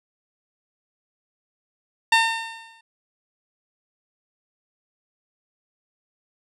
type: tone with exponential decay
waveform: 15% pulse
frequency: 907 Hz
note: A#5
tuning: 48 cents flat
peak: -6 dBFS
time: 2.12-2.81 s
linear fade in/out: 5 ms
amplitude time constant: 150 ms
effects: low-pass 7000 Hz 12 dB/octave